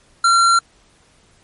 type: tone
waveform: square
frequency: 1369 Hz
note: F6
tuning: 35 cents flat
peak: -11 dBFS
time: 0.24-0.59 s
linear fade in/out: 5 ms
effects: pink hiss -54 dBFS RMS until 1.43 s + MP3 48 kbps